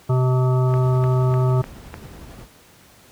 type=harmonic tone; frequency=127.9 Hz; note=C3; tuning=39 cents flat; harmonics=1 / 3 / 5 / 7 / 9 / 10; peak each=-15 / -25 / -29 / -32 / -34 / -35 dBFS; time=0.09-1.62 s; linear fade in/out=10 ms
type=noise with tremolo; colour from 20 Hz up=brown; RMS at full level=-34 dBFS; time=0.66-2.48 s; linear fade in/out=50 ms; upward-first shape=sine; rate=11 Hz; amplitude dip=30%
type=click train; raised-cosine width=0.5 ms; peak=-17 dBFS; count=5; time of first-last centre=0.74-1.941 s; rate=3.33 Hz
effects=pink hiss -50 dBFS RMS until 3.11 s + high-pass 60 Hz 12 dB/octave